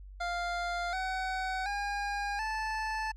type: tone with pitch steps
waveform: 25% pulse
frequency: 698.5 / 753 / 811.7 / 875 Hz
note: F5 / F#5 / G#5 / A5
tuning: 0 / +30 / -40 / -10 cents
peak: -28 dBFS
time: 0.2-3.12 s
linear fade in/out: 10 ms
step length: 730 ms
effects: added 48 Hz sine -45 dBFS peak until 3.16 s + low-pass 5000 Hz 12 dB/octave